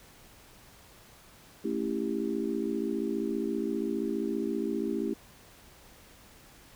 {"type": "chord", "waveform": "sine", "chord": "A dominant seventh", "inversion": "none", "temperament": "just", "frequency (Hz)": [220, 275, 330, 396], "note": ["A3", "C#4", "E4", "G4"], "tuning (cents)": [0, -14, 2, 18], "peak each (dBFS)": -34, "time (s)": [1.64, 5.14], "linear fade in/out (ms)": 10, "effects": ["pink hiss -55 dBFS RMS until 6.75 s"]}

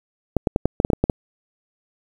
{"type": "clicks", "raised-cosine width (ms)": 2, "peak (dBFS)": -3, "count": 10, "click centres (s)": [0.367, 0.472, 0.561, 0.656, 0.801, 0.849, 0.902, 0.933, 1.04, 1.098], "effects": ["7-bit"]}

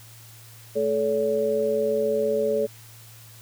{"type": "tone cluster", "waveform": "sine", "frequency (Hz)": [219.5, 432.4, 568], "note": ["A3", "A4", "C#5"], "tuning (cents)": [-4, -30, 42], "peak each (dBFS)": [-32, -23, -24], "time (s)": [0.75, 2.67], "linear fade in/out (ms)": 20, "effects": ["added 113 Hz sine -47 dBFS peak until 3.41 s", "white hiss -49 dBFS RMS until 3.41 s"]}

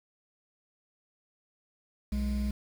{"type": "tone pair together", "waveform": "triangle", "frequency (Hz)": [61.74, 207.7], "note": ["B1", "G#3"], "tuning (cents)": [0, 0], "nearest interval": "octave + major sixth", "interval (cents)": 2100, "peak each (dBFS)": [-27, -29], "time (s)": [2.12, 2.51], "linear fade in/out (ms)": 5, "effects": ["tanh soft clip ceiling -21 dBFS", "8-bit"]}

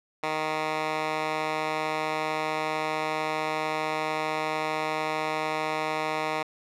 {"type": "tone with band-pass filter", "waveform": "10% pulse", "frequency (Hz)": 155.56, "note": "D#3", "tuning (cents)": 0, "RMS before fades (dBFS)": -29, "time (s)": [0.23, 6.43], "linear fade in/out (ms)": 5, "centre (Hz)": 1500, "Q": 0.81, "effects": []}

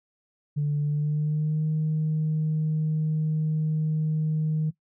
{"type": "tone with pitch glide", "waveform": "sine", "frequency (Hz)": [146.83, 155.56], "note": ["D3", "D#3"], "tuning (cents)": [0, 0], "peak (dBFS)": -21, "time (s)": [0.56, 4.71], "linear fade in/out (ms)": 20, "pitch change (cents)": 100, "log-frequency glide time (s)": [0.82, 1.66], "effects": ["noise-tail reverb RT60 0.1 s tail -19 dB re dry", "tanh soft clip ceiling -19 dBFS"]}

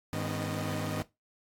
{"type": "tone cluster", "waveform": "sawtooth", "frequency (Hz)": [101.6, 156.7, 250.1, 272.6, 615], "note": ["G#2", "D#3", "B3", "C#4", "D#5"], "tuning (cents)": [-38, 13, 22, -29, -20], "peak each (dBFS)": [-33, -32, -35, -39, -37], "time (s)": [0.13, 1.02], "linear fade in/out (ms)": 0, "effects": ["noise-tail reverb RT60 0.2 s tail -17 dB re dry", "AAC 64 kbps"]}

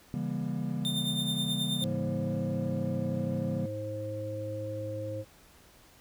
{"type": "chord", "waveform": "triangle", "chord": "C# diminished seventh", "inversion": "none", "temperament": "just", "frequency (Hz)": [138.59, 166.31, 199.57, 239.5], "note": ["C#3", "E3", "G3", "Bb3"], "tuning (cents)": [0, 16, 31, 47], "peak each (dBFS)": -34, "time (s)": [0.14, 3.66], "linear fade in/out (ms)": 0}
{"type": "tone with tremolo", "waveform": "45% pulse", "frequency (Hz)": 3613, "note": "A7", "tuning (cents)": 45, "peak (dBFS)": -29, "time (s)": [0.85, 1.84], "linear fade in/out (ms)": 0, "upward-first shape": "triangle", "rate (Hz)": 9.4, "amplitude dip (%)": 65}
{"type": "harmonic tone", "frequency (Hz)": 106, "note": "G#2", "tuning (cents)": 36, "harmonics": [1, 3, 5], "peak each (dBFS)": [-37, -42, -36], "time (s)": [1.8, 5.25], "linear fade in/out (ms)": 50}
{"effects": ["pink hiss -58 dBFS RMS until 6 s"]}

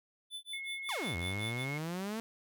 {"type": "tone with tremolo", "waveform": "square", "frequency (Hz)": 3503, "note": "A7", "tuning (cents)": -8, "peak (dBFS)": -39, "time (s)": [0.3, 1.66], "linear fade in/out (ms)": 50, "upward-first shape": "sine", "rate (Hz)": 5.4, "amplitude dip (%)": 100}
{"type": "tone", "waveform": "sine", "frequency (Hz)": 2173, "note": "C#7", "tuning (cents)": -35, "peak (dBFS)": -39, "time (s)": [0.53, 1.78], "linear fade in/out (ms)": 5}
{"type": "exponential two-way sweep", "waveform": "sawtooth", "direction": "down then up", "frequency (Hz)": [1200, 82.41, 229.9], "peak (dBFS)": -32, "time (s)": [0.89, 2.2], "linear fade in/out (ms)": 0, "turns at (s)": 1.16}
{"effects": []}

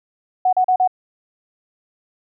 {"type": "tone bursts", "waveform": "sine", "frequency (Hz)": 740, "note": "F#5", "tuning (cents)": 0, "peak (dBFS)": -12, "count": 4, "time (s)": [0.45, 0.876], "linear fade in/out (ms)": 5, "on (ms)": 78, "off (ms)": 38, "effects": []}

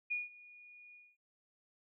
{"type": "tone with ADSR envelope", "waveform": "sine", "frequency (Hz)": 2446, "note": "D#7", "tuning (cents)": -30, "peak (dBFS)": -32, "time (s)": [0.1, 1.17], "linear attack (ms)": 17, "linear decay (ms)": 170, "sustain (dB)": -22, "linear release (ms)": 230, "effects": []}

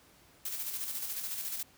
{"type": "noise with tremolo", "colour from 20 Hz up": "blue", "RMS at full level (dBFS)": -36, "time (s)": [0.45, 1.63], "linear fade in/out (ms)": 5, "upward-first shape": "square", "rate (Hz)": 14, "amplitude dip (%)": 40, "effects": ["pink hiss -61 dBFS RMS until 1.77 s", "high-pass 60 Hz 12 dB/octave"]}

